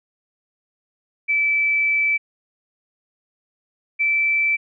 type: tone pair in turn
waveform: sine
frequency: 2314 / 2325 Hz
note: D7 / D7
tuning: -26 / -18 cents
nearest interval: unison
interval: 8 cents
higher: second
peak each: -16 dBFS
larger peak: neither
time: 1.28-2.18 / 3.99-4.57 s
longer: first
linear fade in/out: 20 ms
effects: none